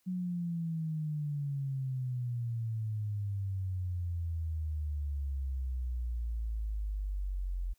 sine exponential sweep, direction down, 185 to 43.51 Hz, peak -32 dBFS, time 0.06-7.74 s, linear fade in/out 20 ms, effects white hiss -74 dBFS RMS until 7.78 s

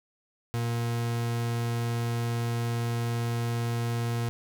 40% pulse tone, 117.6 Hz, A#2, 16 cents sharp, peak -26 dBFS, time 0.54-4.29 s, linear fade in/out 0 ms, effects none

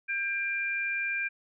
sine tone pair together, 1598 / 2382 Hz, G6 / D7, +33 / +24 cents, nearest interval perfect fifth, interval 691 cents, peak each -32 / -30 dBFS, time 0.08-1.29 s, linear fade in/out 20 ms, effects none

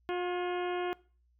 harmonic tone with a mistuned harmonic, 357.3 Hz, F4, 40 cents sharp, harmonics 1 / 2 / 3 / 4 / 5 / 6 / 7 / 8 / 9, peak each -32 / -38 / -42 / -44 / -46 / -48 / -49 / -50 / -51 dBFS, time 0.09-0.93 s, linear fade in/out 0 ms, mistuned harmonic 5, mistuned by -61 cents, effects noise-tail reverb RT60 0.4 s tail -22 dB re dry + added 60 Hz sine -66 dBFS peak until 1.39 s

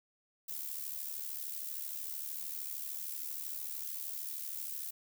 violet noise with amplitude modulation, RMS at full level -38 dBFS, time 0.48-4.91 s, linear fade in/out 10 ms, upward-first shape sine, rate 73.1 Hz, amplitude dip 65%, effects none

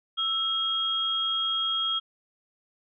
sine tone pair together, 1318.5 / 3265 Hz, E6 / G#7, 0 / -30 cents, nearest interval octave + major third, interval 1570 cents, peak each -32 / -25 dBFS, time 0.17-2 s, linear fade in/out 20 ms, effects none

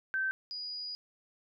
sine tone pair in turn, 1549 / 4906 Hz, G6 / D#8, -21 / -25 cents, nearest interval octave + minor sixth, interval 1996 cents, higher second, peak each -29 / -37 dBFS, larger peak first, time 0.14-0.31 / 0.51-0.95 s, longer second, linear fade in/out 0 ms, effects none

